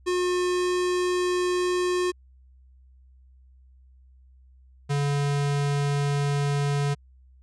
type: tone pair in turn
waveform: square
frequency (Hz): 359.9 / 142.83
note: F#4 / D3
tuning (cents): -48 / -48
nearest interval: octave + major third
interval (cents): 1600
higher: first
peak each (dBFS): -23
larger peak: neither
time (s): 0.06-2.12 / 4.89-6.95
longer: neither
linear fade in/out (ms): 20
effects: added 64 Hz sine -51 dBFS peak until 7.42 s + resampled to 22050 Hz